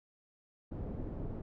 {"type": "low-pass noise", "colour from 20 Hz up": "pink", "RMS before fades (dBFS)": -40, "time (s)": [0.71, 1.42], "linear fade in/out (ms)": 10, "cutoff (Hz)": 410, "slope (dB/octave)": 12, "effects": []}